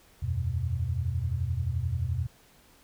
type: chord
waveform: sine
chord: E suspended second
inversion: none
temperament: equal with one note detuned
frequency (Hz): 80.9 / 92.5 / 123.47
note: E2 / F#2 / B2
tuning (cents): -32 / 0 / 0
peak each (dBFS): -31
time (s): 0.22-2.27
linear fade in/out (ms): 10
effects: pink hiss -59 dBFS RMS until 2.83 s